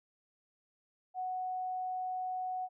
sine tone, 740 Hz, F#5, in tune, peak -34 dBFS, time 1.14-2.69 s, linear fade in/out 50 ms, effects none

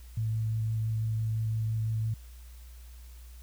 sine tone with vibrato, 110.9 Hz, A2, 14 cents sharp, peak -27 dBFS, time 0.17-2.14 s, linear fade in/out 5 ms, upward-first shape sine, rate 5.9 Hz, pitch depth 10 cents each way, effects added 60 Hz sine -45 dBFS peak until 3.42 s + white hiss -59 dBFS RMS until 3.42 s

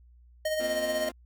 square tone with tremolo, 621 Hz, D#5, 3 cents flat, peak -26 dBFS, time 0.45-1.09 s, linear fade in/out 5 ms, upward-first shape sine, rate 16 Hz, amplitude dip 45%
sawtooth chord, Bb suspended second, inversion none, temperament equal, 233.1 / 261.6 / 349.2 Hz, Bb3 / C4 / F4, 0 / 0 / 0 cents, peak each -38 / -35 / -37 dBFS, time 0.59-1.12 s, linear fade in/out 20 ms
effects added 60 Hz sine -53 dBFS peak until 1.25 s

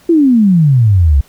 sine exponential sweep, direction down, 349.2 to 65.41 Hz, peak -5 dBFS, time 0.09-1.21 s, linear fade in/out 5 ms, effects pink hiss -46 dBFS RMS until 1.28 s

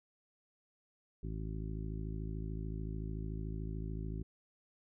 harmonic tone, 53.6 Hz, A1, 45 cents flat, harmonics 1 / 2 / 3 / 4 / 5 / 6 / 7, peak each -40 / -44 / -44 / -52 / -50 / -53 / -52 dBFS, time 1.23-4.23 s, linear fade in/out 5 ms, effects none

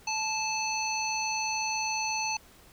harmonic tone, 873 Hz, A5, 14 cents flat, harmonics 1 / 3 / 5 / 7, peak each -32 / -33 / -36 / -35 dBFS, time 0.07-2.37 s, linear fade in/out 5 ms, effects pink hiss -56 dBFS RMS until 2.72 s

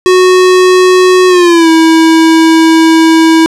square tone with pitch glide, 368.1 to 324.2 Hz, F#4 to E4, -9 to -29 cents, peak -3 dBFS, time 0.06-3.46 s, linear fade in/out 0 ms, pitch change -220 cents, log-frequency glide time 1.28-1.69 s, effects low-pass 8000 Hz 12 dB/octave + 7-bit

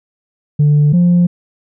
sine tone pair in turn, 147.6 / 175.53 Hz, D3 / F3, +9 / +9 cents, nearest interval minor third, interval 300 cents, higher second, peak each -5 dBFS, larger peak neither, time 0.59-0.93 / 0.93-1.27 s, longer neither, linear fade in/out 10 ms, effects tanh soft clip ceiling -5 dBFS

